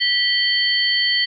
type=tone cluster; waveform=sine; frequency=1959 / 3127 / 4461 Hz; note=B6 / G7 / C#8; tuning=-15 / -5 / +10 cents; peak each=-20 dBFS; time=0-1.26 s; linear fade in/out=20 ms; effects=none